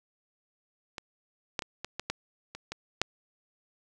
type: clicks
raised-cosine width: 0.2 ms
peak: -20 / -12 / -20 / -18 / -16 / -13 / -23 / -19 / -7 dBFS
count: 9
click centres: 0.982 / 1.592 / 1.622 / 1.846 / 1.996 / 2.1 / 2.55 / 2.72 / 3.016 s
effects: none